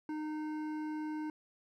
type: tone with hard clipping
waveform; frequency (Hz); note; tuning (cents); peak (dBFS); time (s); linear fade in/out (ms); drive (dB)
sine; 307.1; D#4; -23; -38; 0.09-1.3; 2; 11
effects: none